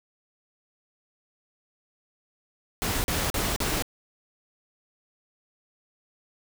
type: noise bursts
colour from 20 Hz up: pink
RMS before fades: -27 dBFS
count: 4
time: 2.82-3.823 s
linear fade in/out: 0 ms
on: 220 ms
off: 41 ms
effects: none